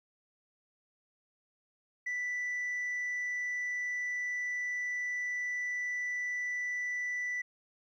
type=tone; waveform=sine; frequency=1975.5 Hz; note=B6; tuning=in tune; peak=-30 dBFS; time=2.06-7.42 s; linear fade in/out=10 ms; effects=tanh soft clip ceiling -31 dBFS + 12-bit